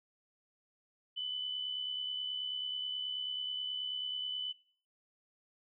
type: tone with amplitude modulation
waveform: sine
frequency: 3000 Hz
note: F#7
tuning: 23 cents sharp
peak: -33 dBFS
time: 1.16-4.53 s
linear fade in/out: 20 ms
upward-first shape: sine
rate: 69.3 Hz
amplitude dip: 45%
effects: noise-tail reverb RT60 0.5 s tail -21 dB re dry